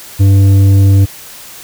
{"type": "tone with tanh clipping", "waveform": "triangle", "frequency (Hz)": 98, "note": "G2", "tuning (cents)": 0, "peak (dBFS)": -5, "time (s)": [0.19, 1.06], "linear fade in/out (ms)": 20, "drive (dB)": 12, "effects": ["white hiss -32 dBFS RMS until 1.63 s"]}